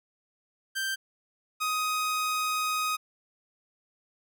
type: tone pair in turn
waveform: sawtooth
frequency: 1568 / 1253.2 Hz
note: G6 / D#6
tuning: 0 / +12 cents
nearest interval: major third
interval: 388 cents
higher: first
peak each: -25 / -23 dBFS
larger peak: second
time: 0.75-0.96 / 1.6-2.97 s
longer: second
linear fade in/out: 20 ms
effects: none